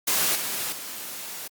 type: noise with level steps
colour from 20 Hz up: white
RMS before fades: -23 / -29 / -36 dBFS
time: 0.07-1.48 s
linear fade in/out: 10 ms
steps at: 0.35 / 0.72 s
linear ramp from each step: 5 ms
effects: high-pass 150 Hz 12 dB/octave + Opus 48 kbps

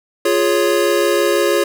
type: chord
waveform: square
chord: Db major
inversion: first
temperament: equal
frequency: 349.2 / 415.3 / 554.4 Hz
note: F4 / Ab4 / Db5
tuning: 0 / 0 / 0 cents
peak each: -18 dBFS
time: 0.25-1.64 s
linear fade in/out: 5 ms
effects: none

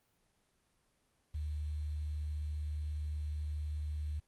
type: tone with quantisation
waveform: sine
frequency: 75.3 Hz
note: D2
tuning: 44 cents sharp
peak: -35 dBFS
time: 1.34-4.2 s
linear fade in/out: 10 ms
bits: 10
effects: pink hiss -75 dBFS RMS until 4.27 s + Opus 24 kbps

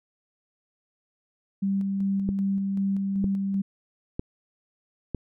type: tone with tremolo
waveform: sine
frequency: 196 Hz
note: G3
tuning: in tune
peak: -22 dBFS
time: 1.62-3.62 s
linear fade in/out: 10 ms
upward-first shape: square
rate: 2.6 Hz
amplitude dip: 25%
type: click train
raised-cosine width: 3 ms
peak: -16 dBFS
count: 4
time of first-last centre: 2.29-5.147 s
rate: 1.05 Hz
effects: none

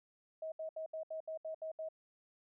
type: tone bursts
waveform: sine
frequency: 636 Hz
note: D#5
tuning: 38 cents sharp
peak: -39 dBFS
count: 9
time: 0.42-1.888 s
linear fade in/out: 5 ms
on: 100 ms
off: 71 ms
effects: none

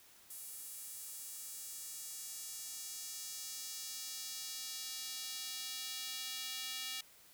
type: tone with high-pass filter sweep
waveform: square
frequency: 258.2 Hz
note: C4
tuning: 23 cents flat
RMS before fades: -45 dBFS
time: 0.3-7.01 s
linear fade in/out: 5 ms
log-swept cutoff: 10000 to 3200 Hz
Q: 1.3
effects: white hiss -62 dBFS RMS until 7.33 s

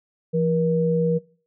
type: tone pair together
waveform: sine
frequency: 168.72 / 477.2 Hz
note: E3 / A#4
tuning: +41 / +41 cents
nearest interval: octave + tritone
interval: 1800 cents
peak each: -21 dBFS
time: 0.33-1.19 s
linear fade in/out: 20 ms
effects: noise-tail reverb RT60 0.4 s tail -21 dB re dry

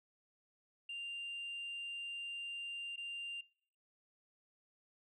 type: tone with dropouts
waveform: sine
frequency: 2790 Hz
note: F7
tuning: 2 cents flat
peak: -40 dBFS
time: 0.89-3.41 s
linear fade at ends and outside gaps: 5 ms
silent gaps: 2.96-2.977 s
effects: noise-tail reverb RT60 0.6 s tail -25 dB re dry + tanh soft clip ceiling -39 dBFS

